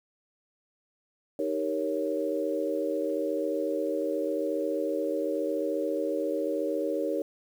sine chord, Eb dominant seventh, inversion none, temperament equal, 311.1 / 392 / 466.2 / 554.4 Hz, Eb4 / G4 / Bb4 / Db5, 0 / 0 / 0 / 0 cents, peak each -32 / -34 / -32 / -31 dBFS, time 1.39-7.22 s, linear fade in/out 2 ms, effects 9-bit

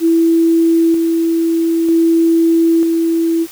sine tone with tremolo, 330.8 Hz, E4, 6 cents sharp, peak -8 dBFS, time 0-3.47 s, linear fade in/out 50 ms, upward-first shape square, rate 0.53 Hz, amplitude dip 30%, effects white hiss -36 dBFS RMS until 3.51 s

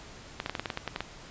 clicks, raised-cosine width 0.3 ms, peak -15 dBFS, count 11, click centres 0.401 / 0.461 / 0.496 / 0.552 / 0.596 / 0.658 / 0.702 / 0.774 / 0.877 / 0.961 / 1.006 s, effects pink hiss -48 dBFS RMS until 1.3 s + resampled to 16000 Hz

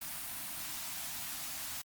white band-stop noise, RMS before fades -41 dBFS, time 0.01-1.82 s, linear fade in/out 10 ms, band 330 to 610 Hz, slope 96 dB/octave, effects Opus 32 kbps

